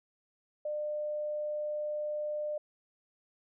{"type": "tone", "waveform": "sine", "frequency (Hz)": 600, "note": "D5", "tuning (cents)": 37, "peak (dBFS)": -32, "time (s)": [0.65, 2.58], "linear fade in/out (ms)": 5, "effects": []}